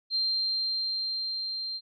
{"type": "tone with level ramp", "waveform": "sine", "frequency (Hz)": 4166, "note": "C8", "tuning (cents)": -8, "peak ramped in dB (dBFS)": [-24, -32], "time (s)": [0.1, 1.81], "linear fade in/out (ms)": 50, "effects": []}